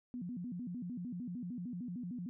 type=tone with vibrato; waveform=sine; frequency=208.4 Hz; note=G#3; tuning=6 cents sharp; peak=-39 dBFS; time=0.14-2.29 s; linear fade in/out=0 ms; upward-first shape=square; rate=6.6 Hz; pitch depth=290 cents each way; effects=none